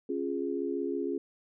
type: chord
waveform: sine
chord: Db major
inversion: none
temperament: equal with one note detuned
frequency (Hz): 273.7 / 349.2 / 415.3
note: Db4 / F4 / Ab4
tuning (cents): -22 / 0 / 0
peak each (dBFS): -34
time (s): 0.09-1.18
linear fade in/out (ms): 5
effects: none